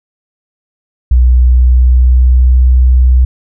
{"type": "tone with pitch glide", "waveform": "sine", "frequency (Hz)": [61.74, 63], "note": ["B1", "B1"], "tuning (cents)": [0, 35], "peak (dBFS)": -3, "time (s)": [1.11, 3.25], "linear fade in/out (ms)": 5, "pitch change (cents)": 35, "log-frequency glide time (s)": [1.22, 2.58], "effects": []}